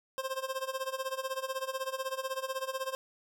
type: tone with tremolo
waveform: 25% pulse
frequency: 528 Hz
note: C5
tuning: 16 cents sharp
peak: -27 dBFS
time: 0.18-2.95 s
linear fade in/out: 0 ms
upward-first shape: sine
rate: 16 Hz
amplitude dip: 85%
effects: none